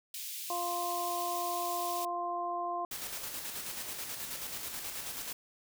white high-pass noise, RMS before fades -41 dBFS, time 0.14-2.05 s, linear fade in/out 2 ms, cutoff 2500 Hz, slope 24 dB/octave
harmonic tone, 349.2 Hz, F4, in tune, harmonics 1 / 2 / 3, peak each -42 / -35 / -36 dBFS, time 0.5-2.85 s, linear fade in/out 2 ms
white noise with tremolo, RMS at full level -39 dBFS, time 2.91-5.33 s, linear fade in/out 5 ms, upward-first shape square, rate 9.3 Hz, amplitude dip 35%
effects none

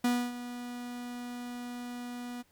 45% pulse tone with ADSR envelope, 243.8 Hz, B3, 22 cents flat, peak -24 dBFS, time 0.04-2.43 s, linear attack 6 ms, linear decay 270 ms, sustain -14 dB, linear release 23 ms, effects pink hiss -68 dBFS RMS until 2.51 s

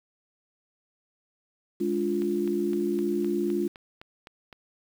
sine chord, D diminished, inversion second, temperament equal with one note detuned, 207.7 / 289.8 / 349.2 Hz, Ab3 / D4 / F4, 0 / -23 / 0 cents, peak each -30 / -31 / -26 dBFS, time 1.8-3.68 s, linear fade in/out 10 ms
click train, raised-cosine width 0.3 ms, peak -28 dBFS, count 10, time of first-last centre 2.22-4.528 s, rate 3.9 Hz
effects 8-bit

